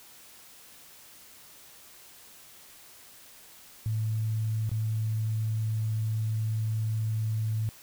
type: tone with dropouts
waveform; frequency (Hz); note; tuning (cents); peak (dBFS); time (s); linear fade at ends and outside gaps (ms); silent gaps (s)
sine; 109.9; A2; -2; -26; 3.86-7.69; 0; 4.693-4.715
effects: white hiss -52 dBFS RMS until 7.82 s